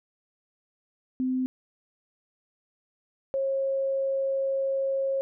sine tone pair in turn, 257.1 / 541.3 Hz, C4 / C#5, -30 / -41 cents, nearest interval octave + minor second, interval 1289 cents, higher second, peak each -24 dBFS, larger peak neither, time 1.2-1.46 / 3.34-5.21 s, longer second, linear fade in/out 0 ms, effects none

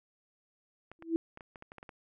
clicks, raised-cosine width 0.5 ms, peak -32 dBFS, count 10, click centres 0.916 / 1.024 / 1.374 / 1.408 / 1.558 / 1.624 / 1.719 / 1.783 / 1.829 / 1.892 s
sine tone with exponential growth, 329.4 Hz, E4, 1 cent flat, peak -22 dBFS, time 0.99-1.16 s, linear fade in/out 0 ms, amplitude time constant 35 ms
effects none

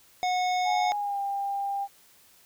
harmonic tone, 730 Hz, F#5, 24 cents flat, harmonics 1 / 3 / 5 / 7 / 9, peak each -24 / -34 / -38 / -41 / -43 dBFS, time 0.23-0.92 s, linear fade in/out 0 ms
sine tone with pitch glide, 830.6 to 797.2 Hz, G#5 to G5, 0 to +29 cents, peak -27 dBFS, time 0.64-1.88 s, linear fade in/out 50 ms, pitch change -71 cents, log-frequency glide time 0.92-1.19 s
effects white hiss -58 dBFS RMS until 2.45 s

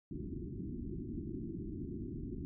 white low-pass noise, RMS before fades -42 dBFS, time 0.11-2.45 s, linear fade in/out 0 ms, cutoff 370 Hz, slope 96 dB/octave, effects none

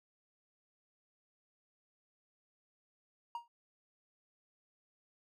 triangle tone with exponential decay, 942 Hz, A#5, 18 cents sharp, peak -33 dBFS, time 3.35-3.48 s, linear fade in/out 2 ms, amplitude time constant 28 ms, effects none

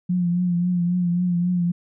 sine tone with vibrato, 176.6 Hz, F3, 20 cents sharp, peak -18 dBFS, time 0.09-1.72 s, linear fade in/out 10 ms, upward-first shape triangle, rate 3.7 Hz, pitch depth 49 cents each way, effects none

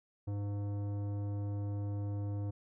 triangle tone with tanh clipping, 101.7 Hz, G#2, 36 cents flat, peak -36 dBFS, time 0.27-2.51 s, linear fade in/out 10 ms, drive 18 dB, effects none

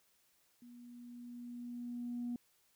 sine tone with level ramp, 241.4 Hz, B3, 39 cents flat, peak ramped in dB -53 to -35 dBFS, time 0.62-2.36 s, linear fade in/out 2 ms, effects tanh soft clip ceiling -33 dBFS + white hiss -73 dBFS RMS until 2.75 s

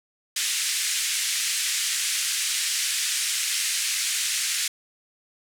white band-pass noise, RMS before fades -26 dBFS, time 0.36-4.68 s, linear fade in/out 5 ms, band 1800 to 9500 Hz, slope 24 dB/octave, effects none

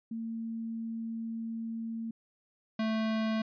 sine / square tone pair in turn, 226.9 / 220.3 Hz, A#3 / A3, -47 / +2 cents, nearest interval minor second, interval 51 cents, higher first, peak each -34 / -29 dBFS, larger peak second, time 0.11-2.11 / 2.79-3.42 s, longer first, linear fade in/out 5 ms, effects resampled to 11025 Hz

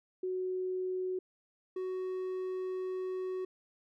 sine / triangle tone pair in turn, 370 / 371.8 Hz, F#4 / F#4, 0 / +8 cents, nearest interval unison, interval 8 cents, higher second, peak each -32 / -32 dBFS, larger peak neither, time 0.23-1.19 / 1.76-3.45 s, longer second, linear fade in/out 5 ms, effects none

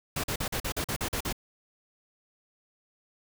pink noise bursts, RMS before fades -31 dBFS, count 10, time 0.16-1.327 s, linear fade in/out 5 ms, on 78 ms, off 43 ms, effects none

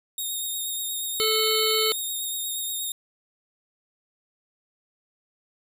5% pulse tone with vibrato, 3717 Hz, A#7, 6 cents flat, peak -21 dBFS, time 0.18-2.92 s, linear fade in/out 2 ms, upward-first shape sine, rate 8.4 Hz, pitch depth 27 cents each way
harmonic tone, 437.2 Hz, A4, 11 cents flat, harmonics 1 / 3 / 5 / 7 / 9 / 10, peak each -25 / -31 / -31 / -27 / -30 / -27 dBFS, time 1.2-1.92 s, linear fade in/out 0 ms
effects none

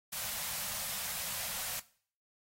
white band-stop noise, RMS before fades -38 dBFS, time 0.12-1.8 s, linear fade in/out 10 ms, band 220 to 510 Hz, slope 48 dB/octave, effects noise-tail reverb RT60 0.5 s tail -19 dB re dry + AAC 48 kbps

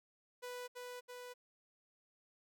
sawtooth tone with echo, 493.9 Hz, B4, in tune, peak -40 dBFS, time 0.42-0.68 s, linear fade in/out 20 ms, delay 330 ms, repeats 2, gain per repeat -2 dB, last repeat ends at 1.34 s, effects none

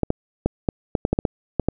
clicks, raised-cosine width 2 ms, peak -5 dBFS, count 11, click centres 0.033 / 0.104 / 0.46 / 0.688 / 0.952 / 1.051 / 1.13 / 1.189 / 1.252 / 1.597 / 1.686 s, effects none

